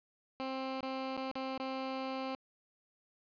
15% pulse tone with dropouts, 264 Hz, C4, 16 cents sharp, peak -30 dBFS, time 0.4-2.35 s, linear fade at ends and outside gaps 0 ms, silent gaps 0.806-0.829 / 1.167-1.176 / 1.314-1.355 / 1.578-1.599 s, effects resampled to 11025 Hz + 11-bit

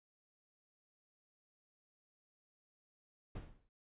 brown noise with exponential decay, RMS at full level -40 dBFS, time 3.35-3.69 s, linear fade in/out 5 ms, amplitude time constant 72 ms, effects resampled to 8000 Hz

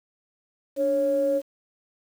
sine tone pair together, 291.4 / 551.7 Hz, D4 / C#5, -13 / -8 cents, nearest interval major seventh, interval 1105 cents, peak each -28 / -20 dBFS, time 0.76-1.42 s, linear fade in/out 50 ms, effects tanh soft clip ceiling -13 dBFS + 8-bit

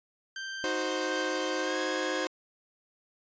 sawtooth tone with pitch glide, 1568 to 1658.4 Hz, G6 to G#6, 0 to -3 cents, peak -32 dBFS, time 0.36-2.25 s, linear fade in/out 2 ms, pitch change +97 cents, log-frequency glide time 1.62-1.78 s
sawtooth chord, C diminished, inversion first, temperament equal with one note detuned, 311.1 / 367.2 / 523.3 Hz, Eb4 / Gb4 / C5, 0 / -13 / 0 cents, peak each -31 / -31 / -29 dBFS, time 0.64-2.27 s, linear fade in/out 0 ms
effects resampled to 16000 Hz

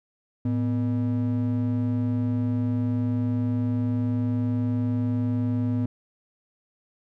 triangle ring-modulated tone, 180 Hz, F#3, 47 cents flat, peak -17 dBFS, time 0.45-5.86 s, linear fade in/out 5 ms, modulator 70.1 Hz, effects none

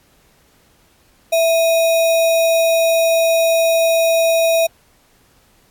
sine tone with sample-and-hold, 659.3 Hz, E5, in tune, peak -11 dBFS, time 1.32-4.67 s, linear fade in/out 10 ms, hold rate 3150 Hz, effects pink hiss -55 dBFS RMS until 5.7 s + AAC 64 kbps

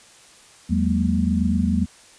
sine tone cluster, 81.9 / 185 / 207 / 234.4 Hz, E2 / F#3 / G#3 / A#3, -11 / 0 / -5 / +10 cents, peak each -23 dBFS, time 0.69-1.86 s, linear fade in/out 20 ms, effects white hiss -49 dBFS RMS until 2.18 s + resampled to 22050 Hz

